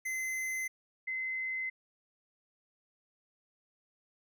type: tone pair in turn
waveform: square / sine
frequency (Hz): 2054 / 2054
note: C7 / C7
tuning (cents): -33 / -33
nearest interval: unison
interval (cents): 0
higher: neither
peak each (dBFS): -34 / -33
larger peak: second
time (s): 0.05-0.68 / 1.07-1.7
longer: neither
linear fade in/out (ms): 10
effects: none